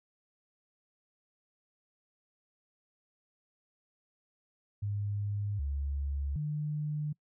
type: tone with pitch steps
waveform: sine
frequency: 102.3 / 70.3 / 149.9 Hz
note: G#2 / C#2 / D3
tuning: -26 / +25 / +36 cents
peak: -31 dBFS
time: 4.82-7.13 s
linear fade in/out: 10 ms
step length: 770 ms
effects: noise-tail reverb RT60 0.1 s tail -25 dB re dry